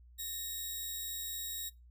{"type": "tone pair together", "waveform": "5% pulse", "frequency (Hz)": [1823, 3804], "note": ["A#6", "A#7"], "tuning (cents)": [-39, 34], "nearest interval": "octave + minor second", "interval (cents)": 1273, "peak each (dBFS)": [-40, -31], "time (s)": [0.18, 1.7], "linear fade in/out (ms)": 20, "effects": ["noise-tail reverb RT60 0.2 s tail -19 dB re dry", "added 60 Hz sine -55 dBFS peak until 1.9 s"]}